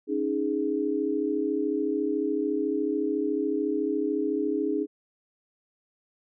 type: chord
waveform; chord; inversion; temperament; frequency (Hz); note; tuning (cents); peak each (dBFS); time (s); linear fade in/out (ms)
sine; C# suspended second; none; equal; 277.2 / 311.1 / 415.3; C#4 / D#4 / G#4; 0 / 0 / 0; -30 / -28 / -28; 0.07-4.87; 50
effects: none